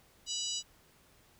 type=harmonic tone; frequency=980 Hz; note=B5; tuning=14 cents flat; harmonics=3 / 4 / 5 / 6 / 7 / 8; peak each=-39 / -40 / -41 / -42 / -42 / -43 dBFS; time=0.26-0.63 s; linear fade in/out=50 ms; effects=pink hiss -64 dBFS RMS until 1.39 s